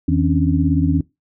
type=tone cluster; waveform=sine; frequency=82.6 / 159.5 / 267.4 / 284.5 Hz; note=E2 / D#3 / C4 / C#4; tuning=+4 / +43 / +38 / +45 cents; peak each=-19 dBFS; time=0.08-1.01 s; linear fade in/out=5 ms; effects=noise-tail reverb RT60 0.2 s tail -21 dB re dry

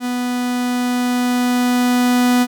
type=tone with level ramp; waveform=45% pulse; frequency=246.9 Hz; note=B3; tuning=in tune; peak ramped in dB=-19 to -11 dBFS; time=0-2.47 s; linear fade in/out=50 ms; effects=none

